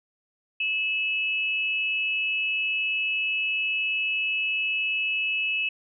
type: tone pair together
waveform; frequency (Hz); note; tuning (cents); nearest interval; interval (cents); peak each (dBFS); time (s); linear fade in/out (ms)
sine; 2606 / 2925; E7 / F#7; -20 / -21; major second; 199; -24 / -32; 0.6-5.69; 5
effects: none